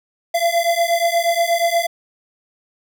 square beating tone pair, 677 / 685.4 Hz, E5 / F5, +46 / -33 cents, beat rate 8.4 Hz, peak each -19 dBFS, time 0.34-1.87 s, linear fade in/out 10 ms, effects none

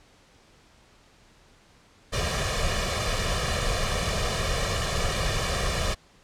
pink noise with comb filter, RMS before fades -26 dBFS, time 2.12-5.95 s, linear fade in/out 20 ms, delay 1.7 ms, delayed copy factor +0.75, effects pink hiss -57 dBFS RMS until 6.23 s + low-pass 7000 Hz 12 dB/octave

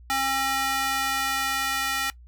square tone with high-pass filter sweep, 269.1 Hz, C4, 49 cents sharp, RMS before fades -26 dBFS, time 0.1-2.1 s, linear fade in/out 0 ms, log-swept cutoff 930 to 1500 Hz, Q 1.1, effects noise-tail reverb RT60 0.1 s tail -20 dB re dry + added 60 Hz sine -45 dBFS peak until 2.27 s

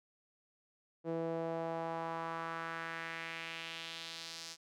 sawtooth tone with band-pass filter sweep, 164.81 Hz, E3, in tune, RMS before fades -41 dBFS, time 1.04-4.57 s, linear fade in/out 50 ms, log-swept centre 440 to 5500 Hz, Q 2.1, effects none

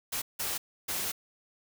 white noise bursts at uneven times, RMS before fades -33 dBFS, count 3, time 0.12-0.22 / 0.39-0.58 / 0.88-1.12 s, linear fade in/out 10 ms, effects none

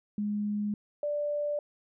sine tone pair in turn, 207.7 / 587.5 Hz, G#3 / D5, 0 / +1 cents, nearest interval octave + tritone, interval 1801 cents, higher second, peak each -28 dBFS, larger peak neither, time 0.18-0.74 / 1.03-1.59 s, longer neither, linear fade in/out 2 ms, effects none

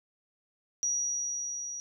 sine tone with level ramp, 5780 Hz, F#8, 41 cents flat, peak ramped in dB -26 to -36 dBFS, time 0.83-1.8 s, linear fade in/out 0 ms, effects none

